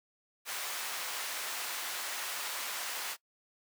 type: high-pass noise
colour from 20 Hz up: pink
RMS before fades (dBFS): -38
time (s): 0.45-3.17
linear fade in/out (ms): 50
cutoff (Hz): 1000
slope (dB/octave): 12
effects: noise-tail reverb RT60 0.1 s tail -21 dB re dry